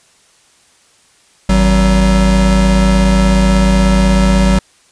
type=tone pair together; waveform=square; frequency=52.98 / 188.8 Hz; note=G#1 / F#3; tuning=+35 / +35 cents; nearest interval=octave + minor seventh; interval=2200 cents; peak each=-11 dBFS; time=1.49-4.59 s; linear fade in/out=5 ms; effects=white hiss -50 dBFS RMS until 4.91 s + resampled to 22050 Hz